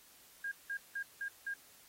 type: tone bursts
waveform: sine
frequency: 1620 Hz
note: G#6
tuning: 43 cents flat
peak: -36 dBFS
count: 5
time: 0.44-1.54 s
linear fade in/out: 5 ms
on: 76 ms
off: 180 ms
effects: white hiss -61 dBFS RMS until 1.88 s + AAC 48 kbps